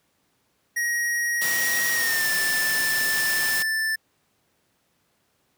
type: tone with pitch glide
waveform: square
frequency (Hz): 1891 to 1764.4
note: A#6 to A6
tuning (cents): +24 to +4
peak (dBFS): -23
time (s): 0.76-3.96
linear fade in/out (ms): 10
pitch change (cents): -120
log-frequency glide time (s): 1.92-2.29
type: noise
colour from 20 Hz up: white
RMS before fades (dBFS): -28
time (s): 1.41-3.63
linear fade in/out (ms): 10
effects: pink hiss -68 dBFS RMS until 5.57 s + high-pass 100 Hz 12 dB/octave